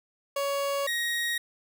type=tone pair in turn; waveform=30% pulse; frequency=560 / 1883.6 Hz; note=C#5 / A#6; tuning=+18 / +18 cents; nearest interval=octave + major sixth; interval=2100 cents; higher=second; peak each=-24 dBFS; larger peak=neither; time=0.36-0.87 / 0.87-1.38 s; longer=neither; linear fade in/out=5 ms; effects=none